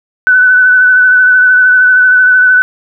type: tone with vibrato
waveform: sine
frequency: 1500 Hz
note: F#6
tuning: 23 cents sharp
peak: -3 dBFS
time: 0.27-2.62 s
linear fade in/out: 0 ms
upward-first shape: sine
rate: 13 Hz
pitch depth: 24 cents each way
effects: none